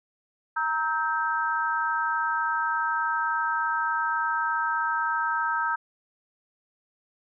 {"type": "chord", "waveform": "sine", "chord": "E diminished", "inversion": "second", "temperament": "equal with one note detuned", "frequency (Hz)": [932.3, 1291.4, 1568], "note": ["Bb5", "E6", "G6"], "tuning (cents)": [0, -36, 0], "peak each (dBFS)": -28, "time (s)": [0.56, 5.76], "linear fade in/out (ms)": 10, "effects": []}